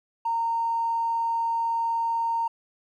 triangle tone, 921 Hz, A#5, 21 cents flat, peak -19 dBFS, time 0.25-2.48 s, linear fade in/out 10 ms, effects tanh soft clip ceiling -21 dBFS

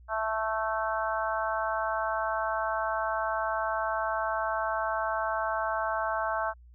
harmonic tone, 220 Hz, A3, in tune, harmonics 3 / 4 / 5 / 6 / 7, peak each -32 / -33 / -34 / -35 / -35 dBFS, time 0.08-6.54 s, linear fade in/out 50 ms, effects added 60 Hz sine -50 dBFS peak until 6.74 s

